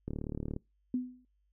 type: click train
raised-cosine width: 3 ms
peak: -24 dBFS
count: 19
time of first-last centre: 0.08-0.564 s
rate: 37.2 Hz
type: tone with exponential decay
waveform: sine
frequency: 250.9 Hz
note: B3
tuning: 28 cents sharp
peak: -26 dBFS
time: 0.94-1.25 s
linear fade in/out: 2 ms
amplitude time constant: 67 ms
effects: noise-tail reverb RT60 0.2 s tail -24 dB re dry + added 50 Hz sine -70 dBFS peak until 1.52 s